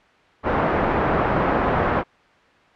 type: low-pass noise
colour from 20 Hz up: white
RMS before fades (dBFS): -20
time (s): 0.43-2.04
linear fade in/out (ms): 50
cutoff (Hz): 1100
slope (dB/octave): 12
effects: white hiss -53 dBFS RMS until 2.75 s + low-pass 2000 Hz 12 dB/octave